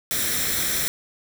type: noise with comb filter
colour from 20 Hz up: white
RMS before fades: -24 dBFS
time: 0.11-0.88 s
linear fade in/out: 0 ms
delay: 0.53 ms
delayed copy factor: +0.6
effects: none